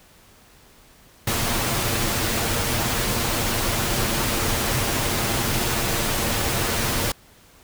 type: noise with comb filter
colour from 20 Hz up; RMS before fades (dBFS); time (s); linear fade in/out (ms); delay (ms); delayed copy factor
pink; -23; 1.27-7.12; 5; 8.7; +0.5
effects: pink hiss -52 dBFS RMS until 7.63 s